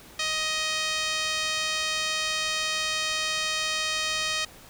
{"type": "tone with band-pass filter", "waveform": "5% pulse", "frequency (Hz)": 626, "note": "D#5", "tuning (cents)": 10, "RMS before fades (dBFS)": -28, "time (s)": [0.19, 4.45], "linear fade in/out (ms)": 5, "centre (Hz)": 2600, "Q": 0.58, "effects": ["pink hiss -49 dBFS RMS until 4.69 s"]}